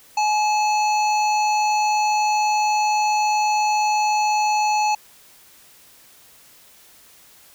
harmonic tone with a mistuned harmonic, 866 Hz, A5, 28 cents flat, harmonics 1 / 3 / 5 / 7 / 8, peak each -17 / -27 / -31 / -34 / -35 dBFS, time 0.17-4.95 s, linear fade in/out 5 ms, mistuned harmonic 1, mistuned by -41 cents, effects white hiss -50 dBFS RMS until 7.54 s

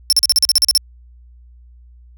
sawtooth tone bursts, 5370 Hz, E8, 31 cents sharp, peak -6 dBFS, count 11, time 0.1-0.776 s, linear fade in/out 0 ms, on 26 ms, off 39 ms, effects added 60 Hz sine -41 dBFS peak until 2.17 s

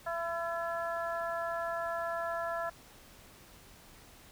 harmonic tone with a mistuned harmonic, 336.4 Hz, E4, 35 cents sharp, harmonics 2 / 3 / 4 / 5, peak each -35 / -41 / -39 / -41 dBFS, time 0.06-2.7 s, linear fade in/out 10 ms, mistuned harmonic 5, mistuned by +23 cents, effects pink hiss -56 dBFS RMS until 4.31 s

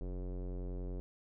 square tone with low-pass filter, 45.28 Hz, F#1, 37 cents flat, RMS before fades -40 dBFS, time 0.01-1 s, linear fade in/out 0 ms, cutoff 450 Hz, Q 2, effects none

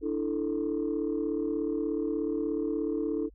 sine chord, D suspended second, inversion none, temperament just, 293.7 / 330.4 / 440.5 Hz, D4 / E4 / A4, 0 / +4 / +2 cents, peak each -31 dBFS, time 0.01-3.3 s, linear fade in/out 50 ms, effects tanh soft clip ceiling -21 dBFS + added 50 Hz sine -52 dBFS peak until 3.34 s

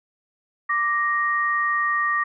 sine tone pair together, 1174.7 / 1869.7 Hz, D6 / A#6, 0 / +5 cents, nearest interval minor sixth, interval 805 cents, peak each -22 dBFS, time 0.69-2.24 s, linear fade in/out 10 ms, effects none

